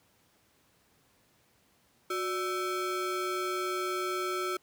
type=ring-modulated tone; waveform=square; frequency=476.7 Hz; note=A#4; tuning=39 cents sharp; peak=-28 dBFS; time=2.1-4.57 s; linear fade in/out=5 ms; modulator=842 Hz; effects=pink hiss -67 dBFS RMS until 4.62 s + high-pass 80 Hz 12 dB/octave